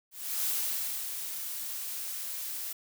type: noise with ADSR envelope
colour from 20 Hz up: blue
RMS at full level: -30 dBFS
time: 0.11-2.73 s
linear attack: 330 ms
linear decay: 650 ms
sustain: -7 dB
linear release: 5 ms
effects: none